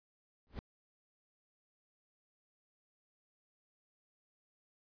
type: noise with exponential growth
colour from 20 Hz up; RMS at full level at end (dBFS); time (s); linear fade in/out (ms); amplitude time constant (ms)
brown; -38; 0.47-0.59; 0; 25
effects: resampled to 11025 Hz